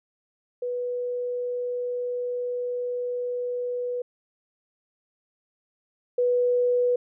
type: tone pair in turn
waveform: sine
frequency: 491.2 / 491.2 Hz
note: B4 / B4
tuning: -9 / -9 cents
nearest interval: unison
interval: 0 cents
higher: neither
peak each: -26 / -19 dBFS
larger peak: second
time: 0.62-4.02 / 6.18-6.96 s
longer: first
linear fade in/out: 5 ms
effects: none